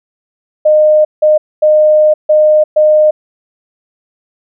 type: tone bursts at uneven times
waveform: sine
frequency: 612 Hz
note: D#5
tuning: 29 cents flat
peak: -4 dBFS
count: 5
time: 0.65-1.05 / 1.22-1.38 / 1.62-2.14 / 2.29-2.64 / 2.76-3.11 s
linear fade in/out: 10 ms
effects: none